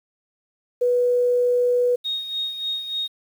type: tone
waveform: sine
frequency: 490.6 Hz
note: B4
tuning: 12 cents flat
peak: -16 dBFS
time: 0.81-1.96 s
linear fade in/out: 10 ms
type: tone with tremolo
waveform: sine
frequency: 3729 Hz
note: A#7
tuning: in tune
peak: -22 dBFS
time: 2.04-3.08 s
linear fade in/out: 20 ms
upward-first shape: sine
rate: 3.4 Hz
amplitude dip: 60%
effects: 8-bit